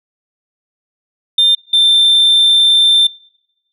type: tone pair in turn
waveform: sine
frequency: 3600 / 3571 Hz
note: A7 / A7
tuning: +39 / +25 cents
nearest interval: unison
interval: 14 cents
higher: first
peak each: -5 dBFS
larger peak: neither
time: 1.38-1.55 / 1.73-3.07 s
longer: second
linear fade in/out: 5 ms
effects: noise-tail reverb RT60 1.0 s tail -26 dB re dry + tanh soft clip ceiling -5 dBFS